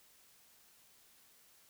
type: silence
effects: white hiss -65 dBFS RMS until 1.69 s